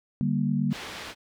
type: chord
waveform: sine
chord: G minor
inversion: second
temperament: just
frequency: 147 / 196 / 235.2 Hz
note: D3 / G3 / Bb3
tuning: +2 / 0 / +16 cents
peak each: -27 dBFS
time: 0.21-0.73 s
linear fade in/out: 0 ms
type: low-pass noise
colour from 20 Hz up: white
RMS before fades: -39 dBFS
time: 0.7-1.15 s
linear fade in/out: 50 ms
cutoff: 3300 Hz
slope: 12 dB/octave
effects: none